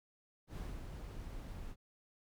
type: noise with ADSR envelope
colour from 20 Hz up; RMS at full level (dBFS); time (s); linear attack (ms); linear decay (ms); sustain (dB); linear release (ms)
brown; -42; 0.47-1.76; 100; 230; -4; 58
effects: none